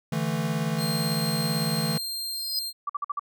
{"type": "chord", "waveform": "square", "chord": "D suspended second", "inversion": "none", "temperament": "equal", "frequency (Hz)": [146.83, 164.81, 220], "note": ["D3", "E3", "A3"], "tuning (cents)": [0, 0, 0], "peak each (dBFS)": [-31, -29, -31], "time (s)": [0.12, 1.98], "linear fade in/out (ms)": 5}
{"type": "tone", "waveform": "sawtooth", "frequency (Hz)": 4186, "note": "C8", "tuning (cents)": 0, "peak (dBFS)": -27, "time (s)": [0.77, 2.73], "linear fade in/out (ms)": 50}
{"type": "tone with exponential growth", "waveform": "square", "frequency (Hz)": 4987, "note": "D#8", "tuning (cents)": 3, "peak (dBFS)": -23, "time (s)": [2.33, 2.59], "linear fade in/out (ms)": 2, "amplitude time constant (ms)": 56}
{"type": "tone bursts", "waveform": "sine", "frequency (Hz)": 1158, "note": "D6", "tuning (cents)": -25, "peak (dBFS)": -25, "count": 5, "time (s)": [2.87, 3.195], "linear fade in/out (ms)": 5, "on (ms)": 25, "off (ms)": 50}
{"effects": []}